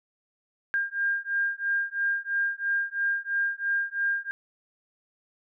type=beating tone pair; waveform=sine; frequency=1604 / 1607 Hz; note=G6 / G6; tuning=+39 / +43 cents; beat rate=3 Hz; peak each=-28 dBFS; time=0.74-4.31 s; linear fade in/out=0 ms; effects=none